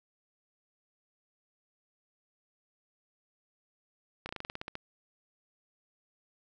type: slowing click train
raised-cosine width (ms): 0.3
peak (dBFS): -22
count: 11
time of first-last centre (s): 4.26-4.754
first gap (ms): 31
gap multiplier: 1.1
effects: none